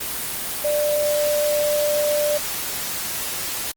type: tone in noise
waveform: sine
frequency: 592 Hz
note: D5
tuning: 14 cents sharp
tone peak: -18 dBFS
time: 0.64-2.38 s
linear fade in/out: 10 ms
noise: white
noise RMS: -27 dBFS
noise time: 0-3.72 s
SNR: +6 dB
effects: Opus 24 kbps